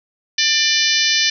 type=harmonic tone; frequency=594 Hz; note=D5; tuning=20 cents sharp; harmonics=3 / 4 / 5 / 6 / 7 / 8 / 9 / 10; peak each=-22 / -22 / -22 / -22 / -22 / -22 / -22 / -22 dBFS; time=0.38-1.3 s; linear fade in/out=5 ms; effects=none